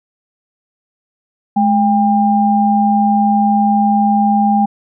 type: tone pair together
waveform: sine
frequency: 211.9 / 800 Hz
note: G#3 / G5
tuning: +35 / +35 cents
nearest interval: octave + major seventh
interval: 2300 cents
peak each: -12 dBFS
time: 1.56-4.66 s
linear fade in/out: 10 ms
effects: none